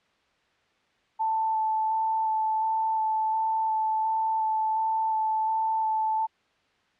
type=tone with vibrato; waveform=sine; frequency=880 Hz; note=A5; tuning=in tune; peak=-23 dBFS; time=1.19-6.27 s; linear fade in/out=20 ms; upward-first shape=square; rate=1.4 Hz; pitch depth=9 cents each way; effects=white hiss -66 dBFS RMS until 6.99 s + low-pass 3000 Hz 12 dB/octave